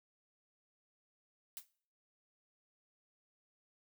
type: noise with exponential decay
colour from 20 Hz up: blue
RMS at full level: -41 dBFS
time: 1.57-1.67 s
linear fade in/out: 0 ms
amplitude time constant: 20 ms
effects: noise-tail reverb RT60 0.5 s tail -20 dB re dry